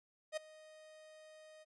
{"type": "tone with ADSR envelope", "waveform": "45% pulse", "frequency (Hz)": 622.3, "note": "D#5", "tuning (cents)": 0, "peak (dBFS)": -35, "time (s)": [0.32, 1.65], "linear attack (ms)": 49, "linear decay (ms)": 9, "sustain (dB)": -21, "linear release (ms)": 29, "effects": ["resampled to 24000 Hz"]}